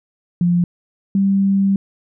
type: tone pair in turn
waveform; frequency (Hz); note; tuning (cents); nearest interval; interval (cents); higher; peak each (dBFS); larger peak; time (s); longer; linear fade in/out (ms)
sine; 174.61 / 195.99; F3 / G3; 0 / 0; major second; 200; second; -12; neither; 0.41-0.64 / 1.15-1.76; second; 2
effects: none